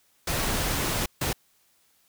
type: noise bursts at uneven times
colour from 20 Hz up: pink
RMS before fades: -27 dBFS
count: 2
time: 0.27-1.06 / 1.21-1.33 s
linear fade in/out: 5 ms
effects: white hiss -65 dBFS RMS until 2.08 s